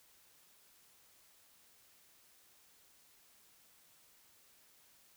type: silence
effects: white hiss -66 dBFS RMS until 5.16 s